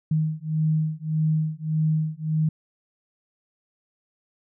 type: beating tone pair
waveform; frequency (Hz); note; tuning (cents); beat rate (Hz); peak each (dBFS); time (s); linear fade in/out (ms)
sine; 155.56 / 157.26; D#3 / D#3; 0 / +19; 1.7; -24; 0.11-2.49; 5
effects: none